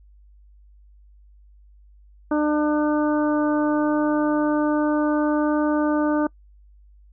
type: harmonic tone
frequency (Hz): 300.1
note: D4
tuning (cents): +38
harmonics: 1 / 2 / 3 / 4 / 5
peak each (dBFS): -19 / -25 / -29 / -31 / -33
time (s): 2.31-6.27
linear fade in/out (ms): 5
effects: noise-tail reverb RT60 0.1 s tail -25 dB re dry + added 50 Hz sine -48 dBFS peak until 7.12 s